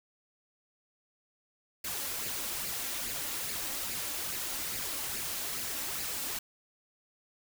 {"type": "noise with flanger", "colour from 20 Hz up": "white", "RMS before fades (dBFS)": -36, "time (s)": [1.84, 6.39], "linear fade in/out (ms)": 5, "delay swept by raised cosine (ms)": [0.42, 3.72], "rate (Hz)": 2.4, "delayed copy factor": 0.5, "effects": []}